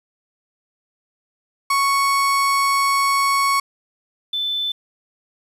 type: tone pair in turn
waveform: 35% pulse / sine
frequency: 1108.7 / 3520 Hz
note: C#6 / A7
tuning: 0 / 0 cents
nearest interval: octave + minor sixth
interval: 2000 cents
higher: second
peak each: -14 / -20 dBFS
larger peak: first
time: 1.7-3.6 / 4.33-4.72 s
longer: first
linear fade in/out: 5 ms
effects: resampled to 32000 Hz + 8-bit